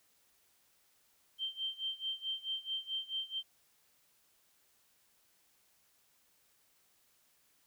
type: tone with tremolo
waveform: sine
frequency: 3136 Hz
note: G7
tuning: in tune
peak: -33 dBFS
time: 1.38-3.43 s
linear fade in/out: 50 ms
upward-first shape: sine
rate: 4.6 Hz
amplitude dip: 90%
effects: white hiss -71 dBFS RMS until 7.66 s